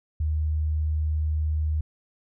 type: tone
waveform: sine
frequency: 77.1 Hz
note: D#2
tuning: 15 cents flat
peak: -22 dBFS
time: 0.2-1.81 s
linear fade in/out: 5 ms
effects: none